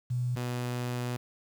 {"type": "tone pair in turn", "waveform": ["sine", "sawtooth"], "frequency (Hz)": [123.47, 122.9], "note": ["B2", "B2"], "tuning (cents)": [0, -8], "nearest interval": "unison", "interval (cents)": 8, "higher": "first", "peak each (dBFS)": -27, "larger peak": "neither", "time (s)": [[0.1, 0.36], [0.36, 1.17]], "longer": "second", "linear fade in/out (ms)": 10, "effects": ["9-bit"]}